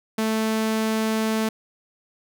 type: tone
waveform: sawtooth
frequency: 220 Hz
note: A3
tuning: in tune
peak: -17 dBFS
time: 0.18-1.49 s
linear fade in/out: 5 ms
effects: none